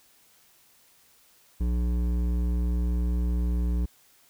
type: tone with hard clipping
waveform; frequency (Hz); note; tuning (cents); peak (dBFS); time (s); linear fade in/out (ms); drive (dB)
triangle; 59.7; A#1; +42; -25; 1.6-3.86; 10; 15
effects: white hiss -60 dBFS RMS until 4.29 s